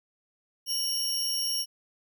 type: tone pair together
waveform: sawtooth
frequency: 2959 / 5554 Hz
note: F#7 / F8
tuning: -1 / -10 cents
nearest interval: major seventh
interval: 1091 cents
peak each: -33 / -25 dBFS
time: 0.66-1.66 s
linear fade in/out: 50 ms
effects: none